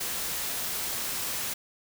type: noise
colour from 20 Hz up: white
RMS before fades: -32 dBFS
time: 0-1.54 s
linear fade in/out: 10 ms
effects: none